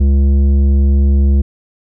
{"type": "tone with tanh clipping", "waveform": "triangle", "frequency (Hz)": 69.3, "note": "C#2", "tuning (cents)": 0, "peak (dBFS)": -9, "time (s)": [0, 1.42], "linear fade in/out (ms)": 10, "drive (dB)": 14, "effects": []}